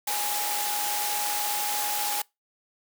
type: tone in noise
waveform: sine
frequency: 830.6 Hz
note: G#5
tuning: in tune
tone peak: -31 dBFS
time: 0.07-2.22 s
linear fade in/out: 5 ms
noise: white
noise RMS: -29 dBFS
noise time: 0.07-2.22 s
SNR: -5 dB
effects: noise-tail reverb RT60 0.2 s tail -24 dB re dry + high-pass 400 Hz 12 dB/octave